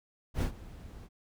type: noise with ADSR envelope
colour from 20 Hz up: brown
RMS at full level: -27 dBFS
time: 0.34-1.09 s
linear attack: 76 ms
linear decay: 96 ms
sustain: -20 dB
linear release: 44 ms
effects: none